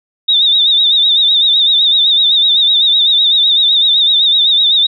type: tone with vibrato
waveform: sine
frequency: 3673 Hz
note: A#7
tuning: 26 cents flat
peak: -7 dBFS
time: 0.28-4.87 s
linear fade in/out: 10 ms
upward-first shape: sine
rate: 7.9 Hz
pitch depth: 78 cents each way
effects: none